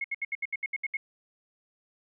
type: tone bursts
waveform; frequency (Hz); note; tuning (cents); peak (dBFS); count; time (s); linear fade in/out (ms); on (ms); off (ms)
sine; 2169; C#7; -38; -28; 10; 0.01-0.97; 5; 33; 70
effects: none